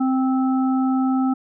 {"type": "harmonic tone", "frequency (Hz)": 261.6, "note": "C4", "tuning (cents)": 0, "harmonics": [1, 3, 5], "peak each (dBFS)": [-17, -27, -31], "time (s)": [0, 1.34], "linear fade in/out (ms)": 10, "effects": []}